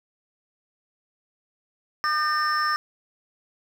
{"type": "tone cluster", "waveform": "sine", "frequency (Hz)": [1210, 1555, 1815, 5320], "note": ["D#6", "G6", "A#6", "E8"], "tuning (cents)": [-49, -14, -47, 15], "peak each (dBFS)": [-22, -30, -27, -30], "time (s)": [2.04, 2.76], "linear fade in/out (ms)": 0, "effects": ["tanh soft clip ceiling -14 dBFS", "8-bit"]}